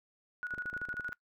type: tone with tremolo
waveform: sine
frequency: 1461 Hz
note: F#6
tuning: 22 cents flat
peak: -34 dBFS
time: 0.43-1.13 s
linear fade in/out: 0 ms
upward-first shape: square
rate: 13 Hz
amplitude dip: 70%
type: clicks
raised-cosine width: 2 ms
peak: -35 dBFS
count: 10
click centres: 0.538 / 0.579 / 0.657 / 0.73 / 0.766 / 0.817 / 0.887 / 0.941 / 0.997 / 1.091 s
effects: noise-tail reverb RT60 0.1 s tail -22 dB re dry